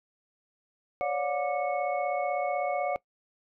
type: tone cluster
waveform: sine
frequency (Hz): 543 / 579 / 719 / 1180 / 2201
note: C#5 / D5 / F#5 / D6 / C#7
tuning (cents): -36 / -25 / -50 / +8 / -13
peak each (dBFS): -35 / -31 / -30 / -39 / -38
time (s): 1.01-2.96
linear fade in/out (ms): 0
effects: noise-tail reverb RT60 0.1 s tail -21 dB re dry